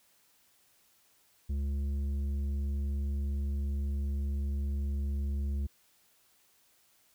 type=tone with tanh clipping; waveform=sine; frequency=70.2 Hz; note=C#2; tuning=22 cents sharp; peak=-31 dBFS; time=1.49-5.67 s; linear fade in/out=10 ms; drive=8 dB; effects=white hiss -67 dBFS RMS until 7.14 s